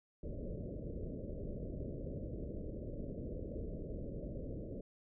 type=low-pass noise; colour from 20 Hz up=pink; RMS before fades=-43 dBFS; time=0.23-4.81 s; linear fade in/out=5 ms; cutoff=610 Hz; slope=96 dB/octave; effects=none